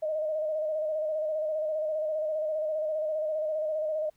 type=tone with vibrato; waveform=sine; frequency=620 Hz; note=D#5; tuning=6 cents flat; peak=-27 dBFS; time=0.02-4.1 s; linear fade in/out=10 ms; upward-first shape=square; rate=15 Hz; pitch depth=33 cents each way; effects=pink hiss -70 dBFS RMS until 4.16 s